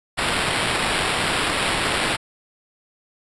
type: noise with sample-and-hold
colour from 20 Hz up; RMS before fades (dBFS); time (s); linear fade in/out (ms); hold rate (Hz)
white; -22; 0.17-2.17; 20; 6300
effects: resampled to 24000 Hz